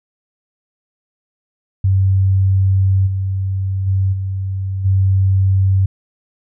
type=tone with level steps; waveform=sine; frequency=95.9 Hz; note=G2; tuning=37 cents flat; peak=-10 / -16 / -12 / -18 / -10 dBFS; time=1.84-5.86 s; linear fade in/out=5 ms; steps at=3.06 / 3.86 / 4.12 / 4.84 s; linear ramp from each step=20 ms; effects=none